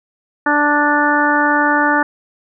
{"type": "harmonic tone", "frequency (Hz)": 293.7, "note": "D4", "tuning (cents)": 0, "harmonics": [1, 2, 3, 4, 5, 6], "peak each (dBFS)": [-18, -22, -17, -20, -17, -19], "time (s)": [0.46, 2.03], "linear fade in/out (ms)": 5, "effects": []}